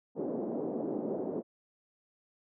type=band-pass noise; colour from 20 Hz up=pink; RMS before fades=-35 dBFS; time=0.15-1.43 s; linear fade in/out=50 ms; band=230 to 570 Hz; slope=24 dB/octave; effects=none